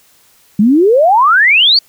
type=exponential sweep; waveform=sine; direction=up; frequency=195.6 to 4686 Hz; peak=-5 dBFS; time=0.59-1.79 s; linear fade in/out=5 ms; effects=white hiss -49 dBFS RMS until 1.88 s